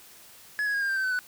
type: tone with pitch steps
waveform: triangle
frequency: 1696 / 1664.9 / 1634.4 / 1604.5 / 1575.1 / 1546.3 / 1518 / 1490.2 Hz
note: G#6 / G#6 / G#6 / G6 / G6 / G6 / F#6 / F#6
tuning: +36 / +4 / -28 / +40 / +8 / -24 / +44 / +12 cents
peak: -23 dBFS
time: 0.59-1.19 s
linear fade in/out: 0 ms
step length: 75 ms
effects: white hiss -51 dBFS RMS until 1.27 s